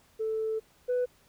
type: tone pair in turn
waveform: sine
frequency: 440 / 496.1 Hz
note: A4 / B4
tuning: 0 / +8 cents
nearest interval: major second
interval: 208 cents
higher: second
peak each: -27 / -23 dBFS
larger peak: second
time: 0.19-0.6 / 0.88-1.06 s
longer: first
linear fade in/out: 20 ms
effects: tanh soft clip ceiling -23 dBFS + pink hiss -63 dBFS RMS until 1.28 s